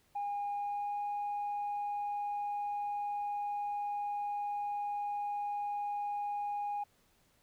sine tone with pitch glide, 815 to 821.1 Hz, G#5 to G#5, -33 to -20 cents, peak -32 dBFS, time 0.15-6.84 s, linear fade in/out 10 ms, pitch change +13 cents, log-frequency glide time 0.52-1.01 s, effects tanh soft clip ceiling -31 dBFS + pink hiss -70 dBFS RMS until 7.42 s

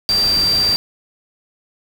sine tone in noise, 4699 Hz, D8, in tune, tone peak -13 dBFS, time 0.09-0.76 s, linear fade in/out 0 ms, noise pink, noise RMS -26 dBFS, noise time 0.09-0.76 s, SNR +10 dB, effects none

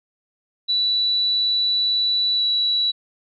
sine tone with pitch glide, 3951 to 3926 Hz, B7 to B7, 0 to -11 cents, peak -17 dBFS, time 0.68-2.92 s, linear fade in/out 20 ms, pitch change -11 cents, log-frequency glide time 2.36-2.42 s, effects none

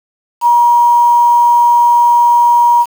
sine tone with quantisation, 953 Hz, A#5, 38 cents sharp, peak -5 dBFS, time 0.41-2.86 s, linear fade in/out 50 ms, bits 5, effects none

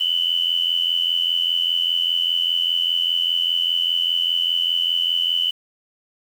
sine tone pair together, 2960 / 3045 Hz, F#7 / F#7, 0 / +49 cents, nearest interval unison, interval 49 cents, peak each -20 / -21 dBFS, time 0-5.51 s, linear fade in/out 10 ms, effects 7-bit

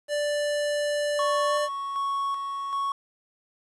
square tone with pitch glide, 587.3 to 592.4 Hz, D5 to D5, 0 to +15 cents, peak -25 dBFS, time 0.08-1.69 s, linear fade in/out 50 ms, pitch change +15 cents, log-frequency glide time 1.48-1.54 s
triangle tone with tremolo, 1108.7 Hz, C#6, in tune, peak -23 dBFS, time 1.19-2.92 s, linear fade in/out 2 ms, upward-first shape square, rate 1.3 Hz, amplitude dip 40%
effects resampled to 24000 Hz + 9-bit

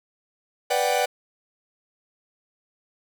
45% pulse chord, G major seventh, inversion first, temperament equal, 493.9 / 587.3 / 740 / 784 Hz, B4 / D5 / F#5 / G5, 0 / 0 / 0 / 0 cents, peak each -26 dBFS, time 0.7-1.06 s, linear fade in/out 10 ms, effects none

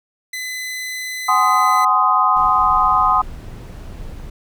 sawtooth tone, 2017 Hz, B6, 36 cents sharp, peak -21 dBFS, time 0.33-1.85 s, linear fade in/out 5 ms
sine chord, Ab dominant seventh, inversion third, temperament just, 747.5 / 830.6 / 1038.3 / 1245.9 Hz, Gb5 / Ab5 / C6 / Eb6, +17 / 0 / -14 / +2 cents, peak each -20 / -21 / -16 / -15 dBFS, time 1.28-3.22 s, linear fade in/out 10 ms
brown noise, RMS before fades -32 dBFS, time 2.36-4.3 s, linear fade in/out 5 ms
effects none

